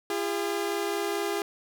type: tone pair together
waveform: sawtooth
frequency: 341 / 405.5 Hz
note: F4 / G#4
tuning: -41 / -41 cents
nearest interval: minor third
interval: 300 cents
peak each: -28 / -25 dBFS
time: 0.1-1.42 s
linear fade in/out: 2 ms
effects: none